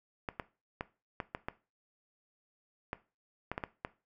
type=clicks; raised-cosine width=0.5 ms; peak=-20 dBFS; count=11; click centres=0.288 / 0.398 / 0.809 / 1.202 / 1.349 / 1.485 / 2.931 / 3.516 / 3.579 / 3.638 / 3.849 s; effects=noise-tail reverb RT60 0.3 s tail -17 dB re dry